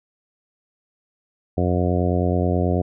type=harmonic tone; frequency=89.3 Hz; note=F2; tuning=39 cents sharp; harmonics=1 / 2 / 3 / 4 / 5 / 6 / 7 / 8; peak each=-21 / -24 / -26 / -27 / -28 / -29 / -29 / -30 dBFS; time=1.57-2.82 s; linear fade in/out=10 ms; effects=none